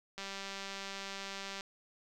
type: click train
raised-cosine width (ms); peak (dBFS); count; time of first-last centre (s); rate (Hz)
0.2; -25; 281; 0.18-1.609; 196
effects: none